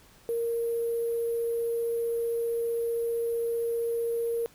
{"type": "tone with sample-and-hold", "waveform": "sine", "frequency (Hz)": 465.4, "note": "A#4", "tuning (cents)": -3, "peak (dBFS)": -26, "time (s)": [0.29, 4.46], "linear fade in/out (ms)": 0, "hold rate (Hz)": 11025, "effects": ["pink hiss -57 dBFS RMS until 4.54 s"]}